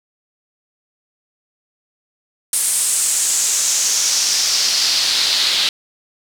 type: noise with band-pass filter sweep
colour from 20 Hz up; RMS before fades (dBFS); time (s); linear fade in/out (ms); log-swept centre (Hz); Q
pink; -17; 2.53-5.69; 2; 9400 to 3800; 3.1
effects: none